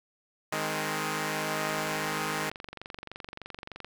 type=chord; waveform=5% pulse; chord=Ab major; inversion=second; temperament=equal; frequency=155.56 / 207.7 / 261.6 Hz; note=Eb3 / Ab3 / C4; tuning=0 / 0 / 0 cents; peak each=-21 / -22 / -26 dBFS; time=0.52-2.5 s; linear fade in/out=5 ms
type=click train; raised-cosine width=0.3 ms; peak=-24 dBFS; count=51; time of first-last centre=1.7-3.846 s; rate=23.3 Hz
effects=none